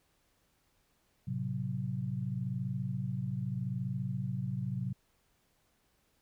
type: chord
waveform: sine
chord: F# diminished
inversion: first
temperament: equal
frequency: 110 / 130.81 / 185 Hz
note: A2 / C3 / F#3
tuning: 0 / 0 / 0 cents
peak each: -39 / -35 / -38 dBFS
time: 1.27-4.93 s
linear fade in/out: 10 ms
effects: pink hiss -73 dBFS RMS until 6.21 s